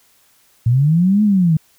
sine linear two-way sweep, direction up then down, 111.9 to 215.1 to 152 Hz, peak -10 dBFS, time 0.66-1.57 s, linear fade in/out 5 ms, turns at 1.23 s, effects white hiss -55 dBFS RMS until 1.78 s

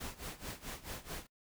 pink noise with tremolo, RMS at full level -42 dBFS, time 0-1.27 s, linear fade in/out 10 ms, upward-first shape sine, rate 4.6 Hz, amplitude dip 85%, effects noise-tail reverb RT60 0.1 s tail -23 dB re dry

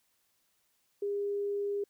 sine tone, 405 Hz, G#4, 43 cents flat, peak -30 dBFS, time 1.02-1.84 s, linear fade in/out 5 ms, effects white hiss -74 dBFS RMS until 1.89 s

